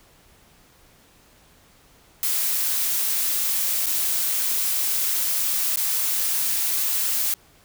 blue noise with dropouts, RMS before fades -23 dBFS, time 2.23-7.34 s, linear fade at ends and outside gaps 1 ms, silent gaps 3.86-3.866 / 5.76-5.772 s, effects pink hiss -55 dBFS RMS until 7.64 s

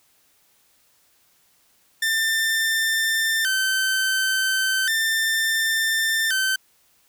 sawtooth tone with vibrato, 1661.2 Hz, G#6, in tune, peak -16 dBFS, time 2.02-6.56 s, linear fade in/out 5 ms, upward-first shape square, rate 0.35 Hz, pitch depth 130 cents each way, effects white hiss -61 dBFS RMS until 7.08 s

